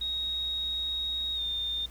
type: tone with pitch glide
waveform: sine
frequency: 3766 to 3631 Hz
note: A#7 to A#7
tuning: +17 to -46 cents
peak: -29 dBFS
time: 0.01-1.86 s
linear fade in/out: 5 ms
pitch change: -63 cents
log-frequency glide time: 1.35-1.41 s
effects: added 60 Hz sine -44 dBFS peak until 1.9 s + pink hiss -54 dBFS RMS until 1.9 s